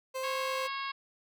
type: tone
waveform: 30% pulse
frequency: 523.3 Hz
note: C5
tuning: in tune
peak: -31 dBFS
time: 0.14-0.68 s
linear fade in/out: 20 ms
type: harmonic tone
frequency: 548 Hz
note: C#5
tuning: 20 cents flat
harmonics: 2 / 3 / 4 / 5 / 6 / 7 / 8 / 9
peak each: -36 / -43 / -42 / -44 / -46 / -48 / -49 / -49 dBFS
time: 0.23-0.92 s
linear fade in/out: 10 ms
effects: none